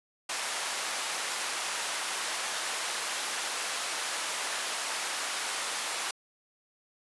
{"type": "high-pass noise", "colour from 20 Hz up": "pink", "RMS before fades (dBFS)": -33, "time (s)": [0.29, 6.11], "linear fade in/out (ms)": 5, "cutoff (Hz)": 860, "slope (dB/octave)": 12, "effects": ["resampled to 24000 Hz"]}